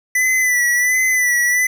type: tone with vibrato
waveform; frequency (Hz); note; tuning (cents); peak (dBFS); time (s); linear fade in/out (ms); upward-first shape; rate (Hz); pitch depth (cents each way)
square; 1986; B6; +9; -14; 0.15-1.67; 5; sine; 1.4; 47
effects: none